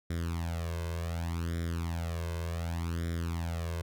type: tone with flanger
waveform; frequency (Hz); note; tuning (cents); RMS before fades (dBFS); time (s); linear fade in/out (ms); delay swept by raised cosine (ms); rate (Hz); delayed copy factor
sawtooth; 84; E2; +33; -34; 0.1-3.82; 5; 0.55 to 1.95; 0.67; +0.85
effects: none